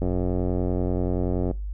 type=click train; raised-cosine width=2 ms; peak=-13 dBFS; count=136; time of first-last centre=0.02-1.512 s; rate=90.5 Hz; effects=noise-tail reverb RT60 0.3 s tail -23 dB re dry + added 50 Hz sine -28 dBFS peak until 1.73 s